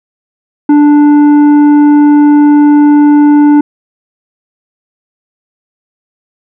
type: tone with tanh clipping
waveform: sine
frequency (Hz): 293.7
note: D4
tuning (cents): 0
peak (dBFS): -3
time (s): 0.69-3.61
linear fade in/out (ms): 5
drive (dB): 8
effects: none